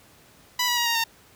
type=tone with pitch steps; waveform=10% pulse; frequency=987.8 / 969.1 / 950.9 / 932.9 / 915.3 Hz; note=B5 / B5 / A#5 / A#5 / A#5; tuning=0 / -33 / +34 / +1 / -32 cents; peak=-13 dBFS; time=0.59-1.04 s; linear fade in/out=5 ms; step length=90 ms; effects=pink hiss -54 dBFS RMS until 1.35 s + high-pass 60 Hz 12 dB/octave